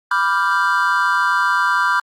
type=chord; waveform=triangle; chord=G dominant seventh; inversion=first; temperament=equal; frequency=987.8 / 1174.7 / 1396.9 / 1568 Hz; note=B5 / D6 / F6 / G6; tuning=0 / 0 / 0 / 0 cents; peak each=-18 dBFS; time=0.11-2 s; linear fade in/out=5 ms; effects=Opus 48 kbps